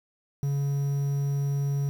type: tone with quantisation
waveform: triangle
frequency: 140.7 Hz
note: C#3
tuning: 26 cents sharp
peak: -22 dBFS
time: 0.43-1.89 s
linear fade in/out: 0 ms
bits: 8
effects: none